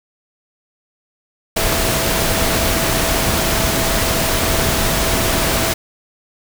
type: tone in noise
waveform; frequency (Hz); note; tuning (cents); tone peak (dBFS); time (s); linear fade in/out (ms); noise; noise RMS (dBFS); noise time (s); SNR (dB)
sine; 659; E5; -1; -25; 1.56-5.74; 10; pink; -17; 1.56-5.74; -11
effects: none